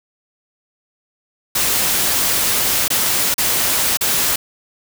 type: noise with dropouts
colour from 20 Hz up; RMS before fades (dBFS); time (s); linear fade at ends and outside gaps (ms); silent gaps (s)
white; -17; 1.55-4.36; 5; 2.881-2.902 / 3.342-3.38 / 3.972-4.009
effects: none